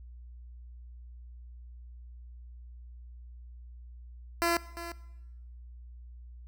10% pulse tone with echo, 340 Hz, F4, 46 cents flat, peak -17 dBFS, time 4.42-4.57 s, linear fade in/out 0 ms, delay 350 ms, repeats 1, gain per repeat -13 dB, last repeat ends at 4.92 s, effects noise-tail reverb RT60 1.0 s tail -19 dB re dry + added 60 Hz sine -45 dBFS peak until 6.47 s

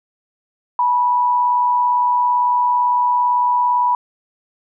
sine tone pair together, 861.2 / 979 Hz, A5 / B5, -37 / -15 cents, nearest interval major second, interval 222 cents, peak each -25 / -13 dBFS, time 0.79-3.95 s, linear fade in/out 2 ms, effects none

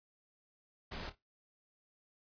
pink noise with echo, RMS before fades -43 dBFS, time 0.91-1.1 s, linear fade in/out 10 ms, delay 27 ms, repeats 2, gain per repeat -12 dB, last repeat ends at 1.154 s, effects noise-tail reverb RT60 0.2 s tail -20 dB re dry + resampled to 11025 Hz

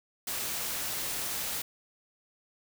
white noise, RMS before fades -34 dBFS, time 0.27-1.62 s, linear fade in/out 5 ms, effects none

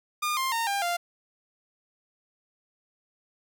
sawtooth tone with pitch steps, 1212 / 1055.1 / 918.5 / 799.6 / 696.1 Hz, D#6 / C6 / A#5 / G5 / F5, -46 / +14 / -26 / +34 / -6 cents, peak -22 dBFS, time 0.22-0.97 s, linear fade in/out 10 ms, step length 150 ms, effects none

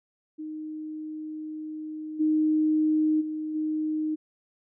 sine tone with level steps, 309.7 Hz, D#4, 8 cents flat, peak -33 / -20 / -29 / -25 dBFS, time 0.38-4.16 s, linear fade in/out 20 ms, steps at 2.19 / 3.2 / 3.54 s, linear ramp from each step 20 ms, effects none

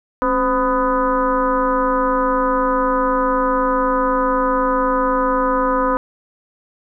sine tone with frequency modulation, 758 Hz, F#5, 42 cents sharp, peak -14 dBFS, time 0.22-5.97 s, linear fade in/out 0 ms, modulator 244 Hz, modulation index 2.3, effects none

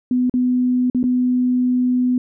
sine tone with dropouts, 250 Hz, B3, 21 cents sharp, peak -14 dBFS, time 0.11-2.18 s, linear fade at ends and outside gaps 2 ms, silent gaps 0.297-0.339 / 0.9-0.947 / 1.03-1.039 s, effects none

